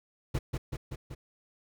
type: noise with echo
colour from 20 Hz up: brown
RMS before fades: -29 dBFS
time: 0.34-0.39 s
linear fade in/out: 10 ms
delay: 190 ms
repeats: 4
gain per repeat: -3 dB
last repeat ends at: 1.15 s
effects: none